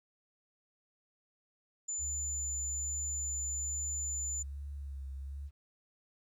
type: tone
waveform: sine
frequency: 7040 Hz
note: A8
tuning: in tune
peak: -34 dBFS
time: 1.88-4.43 s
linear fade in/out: 10 ms
type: tone with vibrato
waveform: sine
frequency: 69.3 Hz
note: C#2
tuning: in tune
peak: -39 dBFS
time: 1.98-5.51 s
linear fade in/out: 50 ms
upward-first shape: sine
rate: 1.2 Hz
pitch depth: 46 cents each way
effects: tanh soft clip ceiling -26 dBFS + 12-bit